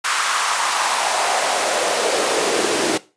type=noise with high-pass filter sweep; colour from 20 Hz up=pink; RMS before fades=-19 dBFS; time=0.04-2.98 s; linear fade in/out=10 ms; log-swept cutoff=1300 to 330 Hz; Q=2.6; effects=noise-tail reverb RT60 0.3 s tail -18 dB re dry + resampled to 22050 Hz